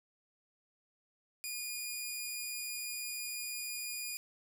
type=tone; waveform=10% pulse; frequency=2442 Hz; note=D#7; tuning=33 cents flat; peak=-29 dBFS; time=1.44-4.17 s; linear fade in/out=0 ms; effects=none